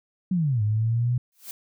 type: linear two-way sweep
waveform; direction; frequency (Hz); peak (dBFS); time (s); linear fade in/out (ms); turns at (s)
sine; down then up; 191.2 to 103.83 to 124.7; -20; 0.31-1.18; 5; 0.62
type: noise with exponential growth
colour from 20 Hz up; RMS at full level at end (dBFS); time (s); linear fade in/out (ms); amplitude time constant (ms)
blue; -33; 1.32-1.51; 1; 40
effects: none